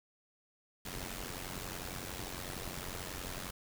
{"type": "noise with amplitude modulation", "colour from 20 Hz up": "pink", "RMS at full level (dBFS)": -39, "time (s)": [0.85, 3.51], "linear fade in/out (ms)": 5, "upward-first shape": "sine", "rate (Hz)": 91, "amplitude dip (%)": 75, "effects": []}